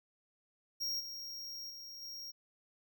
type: tone with level steps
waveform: square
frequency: 5588 Hz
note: F8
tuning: in tune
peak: -35 / -43 / -47 / -44 dBFS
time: 0.8-2.32 s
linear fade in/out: 20 ms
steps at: 0.99 / 1.69 / 2.01 s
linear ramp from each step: 20 ms
effects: none